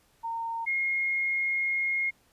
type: tone pair in turn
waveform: sine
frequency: 917 / 2147 Hz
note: A#5 / C7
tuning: -29 / +44 cents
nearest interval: octave + minor third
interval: 1473 cents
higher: second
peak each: -30 / -25 dBFS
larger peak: second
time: 0.23-0.66 / 0.66-2.11 s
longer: second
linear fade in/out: 20 ms
effects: pink hiss -65 dBFS RMS until 2.32 s + resampled to 32000 Hz